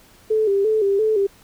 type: tone with vibrato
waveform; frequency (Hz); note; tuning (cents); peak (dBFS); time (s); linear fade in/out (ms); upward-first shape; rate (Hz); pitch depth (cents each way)
sine; 415.3; G#4; 0; -15; 0.3-1.27; 10; square; 2.9; 82
effects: pink hiss -51 dBFS RMS until 1.43 s